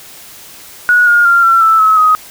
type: tone with pitch steps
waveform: sine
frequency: 1459 / 1423.2 / 1388.3 / 1354.2 / 1321 / 1288.6 / 1257 Hz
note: F#6 / F6 / F6 / E6 / E6 / E6 / D#6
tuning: -25 / +32 / -11 / +46 / +3 / -40 / +17 cents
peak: -5 dBFS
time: 0.89-2.15 s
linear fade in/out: 0 ms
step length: 180 ms
effects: white hiss -35 dBFS RMS until 2.3 s